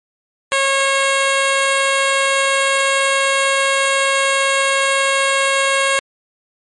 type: tone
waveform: 10% pulse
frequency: 545 Hz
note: C#5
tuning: 29 cents flat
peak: -5 dBFS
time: 0.52-5.99 s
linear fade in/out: 0 ms
effects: MP3 48 kbps